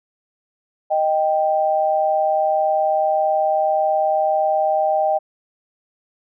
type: tone pair together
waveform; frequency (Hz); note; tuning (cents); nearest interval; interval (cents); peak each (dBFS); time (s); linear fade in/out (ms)
sine; 622.3 / 784; D#5 / G5; 0 / 0; major third; 400; -18; 0.9-5.19; 20
effects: none